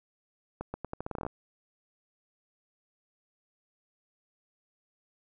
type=accelerating click train; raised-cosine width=1 ms; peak=-21 dBFS; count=13; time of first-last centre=0.61-1.265 s; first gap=130 ms; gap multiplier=0.82; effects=none